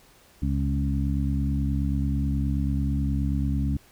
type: harmonic tone with a mistuned harmonic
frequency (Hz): 69.3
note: C#2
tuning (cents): 0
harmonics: 1 / 2 / 3 / 4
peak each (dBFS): -25 / -28 / -30 / -31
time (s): 0.42-3.77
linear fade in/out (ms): 5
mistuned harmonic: 1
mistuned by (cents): +34
effects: pink hiss -56 dBFS RMS until 3.91 s